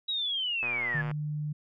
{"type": "linear sweep", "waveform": "sine", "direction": "down", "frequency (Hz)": [3876, 1668], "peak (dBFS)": -28, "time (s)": [0.08, 1.02], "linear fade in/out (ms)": 10}
{"type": "click train", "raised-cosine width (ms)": 0.5, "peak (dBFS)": -24, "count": 59, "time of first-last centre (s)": [0.63, 1.113], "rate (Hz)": 120}
{"type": "tone", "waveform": "sine", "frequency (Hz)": 150, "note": "D3", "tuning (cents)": 37, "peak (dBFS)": -30, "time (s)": [0.94, 1.53], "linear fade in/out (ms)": 10}
{"effects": []}